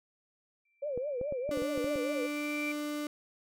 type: tone with exponential growth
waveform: sine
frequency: 2349 Hz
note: D7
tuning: in tune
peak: -33 dBFS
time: 0.65-2.72 s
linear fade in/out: 5 ms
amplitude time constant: 450 ms
type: tone with vibrato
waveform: sine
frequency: 540 Hz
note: C#5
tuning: 45 cents flat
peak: -32 dBFS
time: 0.82-2.27 s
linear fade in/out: 10 ms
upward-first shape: triangle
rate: 4.8 Hz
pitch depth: 220 cents each way
type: clicks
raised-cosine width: 2 ms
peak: -27 dBFS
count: 9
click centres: 0.976 / 1.213 / 1.324 / 1.492 / 1.574 / 1.621 / 1.777 / 1.844 / 1.958 s
type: tone with pitch glide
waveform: 35% pulse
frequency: 293.7 to 296.4 Hz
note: D4 to D4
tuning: 0 to +16 cents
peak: -32 dBFS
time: 1.51-3.07 s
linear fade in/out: 2 ms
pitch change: +16 cents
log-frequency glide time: 2.25-2.51 s
effects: none